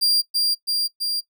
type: tone with echo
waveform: 40% pulse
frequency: 4768 Hz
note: D8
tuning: 25 cents sharp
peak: -15 dBFS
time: 0.01-0.22 s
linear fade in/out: 20 ms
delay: 330 ms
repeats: 3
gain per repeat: -2 dB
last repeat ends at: 1.21 s
effects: noise-tail reverb RT60 0.1 s tail -19 dB re dry